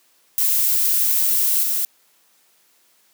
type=noise with level steps; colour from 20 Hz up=violet; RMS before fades=-18 / -21 dBFS; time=0.38-1.85 s; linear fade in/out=0 ms; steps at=1.63 s; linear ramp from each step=2 ms; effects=white hiss -59 dBFS RMS until 3.13 s + high-pass 200 Hz 12 dB/octave